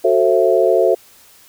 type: chord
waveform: sine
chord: F# half-diminished seventh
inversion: none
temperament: just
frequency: 370 / 444 / 532.8 / 666 Hz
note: F#4 / A4 / C5 / E5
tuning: 0 / +16 / +31 / +18 cents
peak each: -16 dBFS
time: 0.04-0.95 s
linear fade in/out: 10 ms
effects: white hiss -47 dBFS RMS until 1.48 s